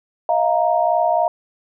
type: chord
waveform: sine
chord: Eb suspended second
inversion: none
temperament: equal with one note detuned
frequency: 635 / 698.5 / 932.3 Hz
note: Eb5 / F5 / Bb5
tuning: +35 / 0 / 0 cents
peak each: -19 / -17 / -21 dBFS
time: 0.29-1.28 s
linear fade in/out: 2 ms
effects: none